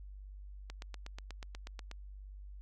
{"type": "click train", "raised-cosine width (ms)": 0.2, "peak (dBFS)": -28, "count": 11, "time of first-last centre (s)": [0.7, 1.914], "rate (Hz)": 8.24, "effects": ["added 49 Hz sine -46 dBFS peak until 2.61 s"]}